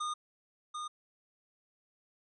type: tone with echo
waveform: square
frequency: 1223 Hz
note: D#6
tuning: 30 cents flat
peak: -34 dBFS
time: 0-0.14 s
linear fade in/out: 10 ms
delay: 740 ms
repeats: 1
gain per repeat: -4 dB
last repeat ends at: 0.88 s
effects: resampled to 22050 Hz